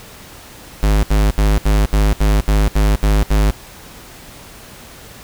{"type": "tone bursts", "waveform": "square", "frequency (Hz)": 51.7, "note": "G#1", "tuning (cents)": -7, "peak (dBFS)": -11, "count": 10, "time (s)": [0.83, 3.505], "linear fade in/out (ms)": 0, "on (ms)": 200, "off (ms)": 75, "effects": ["pink hiss -38 dBFS RMS until 5.23 s"]}